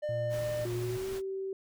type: tone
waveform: triangle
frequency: 600 Hz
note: D5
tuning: 37 cents sharp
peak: -29 dBFS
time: 0.02-0.66 s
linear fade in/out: 20 ms
type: tone with tremolo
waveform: triangle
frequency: 116.8 Hz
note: A#2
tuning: 4 cents sharp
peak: -32 dBFS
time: 0.09-0.97 s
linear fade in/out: 0 ms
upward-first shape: sine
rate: 1.7 Hz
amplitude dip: 45%
type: noise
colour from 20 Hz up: pink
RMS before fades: -45 dBFS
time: 0.29-1.22 s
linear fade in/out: 50 ms
type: tone with pitch glide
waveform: sine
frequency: 357.4 to 385.3 Hz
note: F4 to G4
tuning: +40 to -30 cents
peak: -33 dBFS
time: 0.65-1.53 s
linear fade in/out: 2 ms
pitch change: +130 cents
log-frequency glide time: 0.75-1.09 s
effects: none